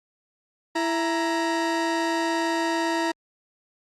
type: tone pair together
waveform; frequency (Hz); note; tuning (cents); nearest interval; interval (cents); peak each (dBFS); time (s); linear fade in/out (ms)
30% pulse; 331.7 / 937.4; E4 / A#5; +11 / +9; octave + tritone; 1798; -22 / -24; 0.75-3.12; 10
effects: low-pass 7000 Hz 12 dB/octave + Opus 48 kbps